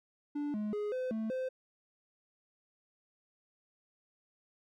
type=tone with pitch steps; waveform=triangle; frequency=291.8 / 210.9 / 416.9 / 511 / 220.7 / 517 Hz; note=D4 / G#3 / G#4 / C5 / A3 / C5; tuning=-11 / +27 / +7 / -41 / +5 / -21 cents; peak=-31 dBFS; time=0.35-1.49 s; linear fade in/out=10 ms; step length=190 ms; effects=none